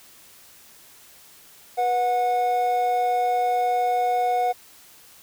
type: tone pair together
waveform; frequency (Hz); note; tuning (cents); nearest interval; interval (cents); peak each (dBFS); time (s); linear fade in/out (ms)
triangle; 488.7 / 730.4; B4 / F#5; -18 / -23; perfect fifth; 695; -25 / -18; 1.77-4.53; 20
effects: white hiss -50 dBFS RMS until 5.22 s